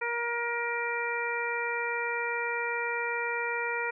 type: harmonic tone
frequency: 472.5 Hz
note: A#4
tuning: 23 cents sharp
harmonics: 1 / 2 / 3 / 4 / 5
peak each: -35 / -35 / -35 / -35 / -35 dBFS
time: 0.01-3.91 s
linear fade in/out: 10 ms
effects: none